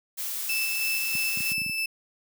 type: noise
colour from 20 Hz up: blue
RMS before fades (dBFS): -32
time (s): 0.17-1.54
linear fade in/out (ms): 20
type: tone with tremolo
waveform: 35% pulse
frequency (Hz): 2637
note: E7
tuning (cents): 0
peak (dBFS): -24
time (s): 0.49-1.86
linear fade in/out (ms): 5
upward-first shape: square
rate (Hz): 3.1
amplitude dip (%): 25
type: clicks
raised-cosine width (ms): 5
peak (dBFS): -24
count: 8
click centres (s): 1.152 / 1.373 / 1.405 / 1.518 / 1.58 / 1.617 / 1.663 / 1.696
effects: high-pass 150 Hz 12 dB/octave